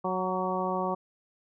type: harmonic tone with a mistuned harmonic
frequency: 185 Hz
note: F#3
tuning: in tune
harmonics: 1 / 2 / 3 / 4 / 5 / 6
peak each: -34 / -34 / -34 / -34 / -34 / -34 dBFS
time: 0.04-0.95 s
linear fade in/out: 10 ms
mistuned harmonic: 6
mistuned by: +28 cents
effects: none